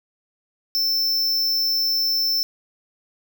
square tone, 5330 Hz, E8, 18 cents sharp, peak -19 dBFS, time 0.75-2.43 s, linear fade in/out 0 ms, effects 10-bit

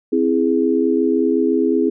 sine chord, C augmented, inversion none, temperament equal, 261.6 / 329.6 / 415.3 Hz, C4 / E4 / G#4, 0 / 0 / 0 cents, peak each -18 dBFS, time 0.12-1.9 s, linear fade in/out 10 ms, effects none

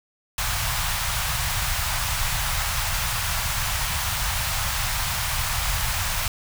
pink band-stop noise, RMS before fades -25 dBFS, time 0.38-6.28 s, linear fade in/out 2 ms, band 130 to 790 Hz, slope 24 dB/octave, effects none

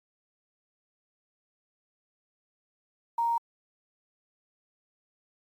sine tone with quantisation, 932.3 Hz, A#5, in tune, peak -24 dBFS, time 3.18-3.38 s, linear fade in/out 5 ms, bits 9, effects AAC 64 kbps

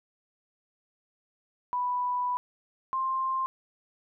sine tone pair in turn, 988 / 1053.2 Hz, B5 / C6, 0 / +11 cents, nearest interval minor second, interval 111 cents, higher second, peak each -26 dBFS, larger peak neither, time 1.73-2.37 / 2.93-3.46 s, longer first, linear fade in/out 0 ms, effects none

